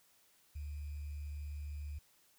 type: tone with sample-and-hold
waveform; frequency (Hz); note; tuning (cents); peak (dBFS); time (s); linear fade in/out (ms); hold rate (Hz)
sine; 73.42; D2; 0; -40; 0.55-1.99; 10; 2450
effects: white hiss -69 dBFS RMS until 2.38 s